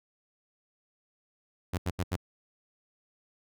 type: tone bursts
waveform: sawtooth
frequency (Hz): 90.1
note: F#2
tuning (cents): -45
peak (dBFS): -24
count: 4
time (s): 1.73-2.164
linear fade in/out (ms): 10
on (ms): 50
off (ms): 78
effects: none